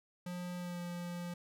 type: tone with pitch glide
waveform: square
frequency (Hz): 177.9 to 174.84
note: F3 to F3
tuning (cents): +32 to +2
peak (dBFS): -40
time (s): 0.26-1.34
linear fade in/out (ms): 5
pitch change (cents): -30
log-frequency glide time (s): 0.58-0.8
effects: none